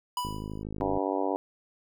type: tone with exponential decay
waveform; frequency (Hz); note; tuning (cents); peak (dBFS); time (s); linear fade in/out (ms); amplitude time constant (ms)
square; 987.8; B5; 0; -27; 0.17-0.63; 2; 99
type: click train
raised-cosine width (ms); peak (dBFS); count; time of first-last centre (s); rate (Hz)
3; -24; 39; 0.25-0.974; 52.5
type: harmonic tone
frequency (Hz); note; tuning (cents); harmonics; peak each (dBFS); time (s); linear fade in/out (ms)
96.5; G2; -27; 3 / 4 / 5 / 6 / 7 / 8 / 9 / 10; -32 / -33 / -34 / -35 / -35 / -36 / -37 / -37; 0.81-1.36; 0
effects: none